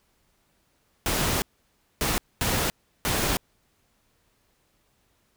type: noise bursts at uneven times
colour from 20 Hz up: pink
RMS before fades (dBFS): -25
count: 4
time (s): 1.06-1.42 / 2.01-2.18 / 2.41-2.7 / 3.05-3.37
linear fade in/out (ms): 0
effects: pink hiss -68 dBFS RMS until 5.36 s